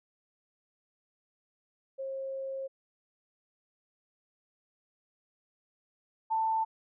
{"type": "tone pair in turn", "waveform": "sine", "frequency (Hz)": [537, 888.5], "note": ["C5", "A5"], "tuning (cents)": [45, 17], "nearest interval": "major sixth", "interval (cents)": 872, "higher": "second", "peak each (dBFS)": [-34, -26], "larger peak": "second", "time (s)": [[1.98, 2.68], [6.3, 6.65]], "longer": "first", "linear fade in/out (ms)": 20, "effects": []}